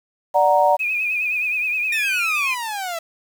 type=chord; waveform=sine; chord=D augmented; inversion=none; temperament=equal; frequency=587.3 / 740 / 932.3 Hz; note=D5 / F#5 / A#5; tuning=0 / 0 / 0 cents; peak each=-17 dBFS; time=0.34-0.77 s; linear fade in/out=20 ms
type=tone with vibrato; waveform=sine; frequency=2489 Hz; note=D#7; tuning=in tune; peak=-19 dBFS; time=0.79-2.55 s; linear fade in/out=20 ms; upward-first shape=triangle; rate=9.6 Hz; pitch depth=79 cents each way
type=exponential sweep; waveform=sawtooth; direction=down; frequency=1858 to 651 Hz; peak=-21 dBFS; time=1.92-2.99 s; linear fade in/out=5 ms
effects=7-bit